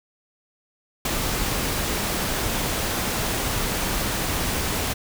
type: noise with ADSR envelope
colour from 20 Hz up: pink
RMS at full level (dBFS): -23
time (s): 1.05-4.94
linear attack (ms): 4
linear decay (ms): 24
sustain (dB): -2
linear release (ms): 18
effects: none